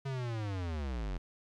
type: linear sweep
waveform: square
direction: down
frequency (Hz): 138.59 to 41.2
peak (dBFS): -35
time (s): 0.05-1.18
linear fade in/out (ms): 10
effects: low-pass 5000 Hz 12 dB/octave + 12-bit